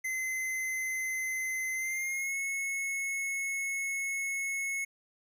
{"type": "tone with pitch glide", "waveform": "square", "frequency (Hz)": [2054, 2189], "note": ["C7", "C#7"], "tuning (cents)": [-33, -22], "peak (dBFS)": -32, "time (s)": [0.04, 4.85], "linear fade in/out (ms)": 10, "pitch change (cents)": 111, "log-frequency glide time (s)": [1.73, 2.36], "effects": []}